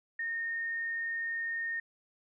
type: tone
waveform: sine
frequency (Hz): 1838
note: A#6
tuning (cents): -25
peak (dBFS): -32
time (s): 0.19-1.8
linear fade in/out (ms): 5
effects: none